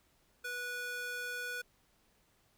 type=tone with high-pass filter; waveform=square; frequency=490 Hz; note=B4; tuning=14 cents flat; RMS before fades=-40 dBFS; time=0.44-1.62 s; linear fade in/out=10 ms; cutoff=1100 Hz; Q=4.2; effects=pink hiss -71 dBFS RMS until 2.57 s